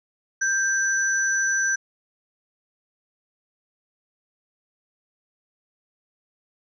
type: tone pair together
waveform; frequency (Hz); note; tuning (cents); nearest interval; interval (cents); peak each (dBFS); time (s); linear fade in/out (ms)
sine; 1578 / 5958; G6 / F#8; +11 / +11; octave + major seventh; 2300; -21 / -25; 0.41-1.76; 10
effects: none